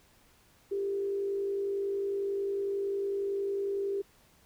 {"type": "tone with frequency modulation", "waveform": "sine", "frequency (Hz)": 396.8, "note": "G4", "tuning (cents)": 21, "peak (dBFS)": -29, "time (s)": [0.71, 4.02], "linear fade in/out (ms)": 10, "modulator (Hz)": 51, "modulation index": 0.35, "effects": ["pink hiss -63 dBFS RMS until 4.45 s"]}